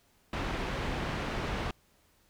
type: low-pass noise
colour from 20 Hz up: pink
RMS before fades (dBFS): -34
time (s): 0.33-1.71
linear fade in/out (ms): 2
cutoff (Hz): 2800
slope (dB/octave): 12
effects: pink hiss -67 dBFS RMS until 2.29 s